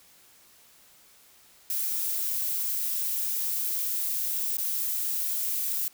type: noise with dropouts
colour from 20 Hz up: violet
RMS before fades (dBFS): -29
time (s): 1.7-5.88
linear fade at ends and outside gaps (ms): 1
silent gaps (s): 4.57-4.583
effects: white hiss -57 dBFS RMS until 5.93 s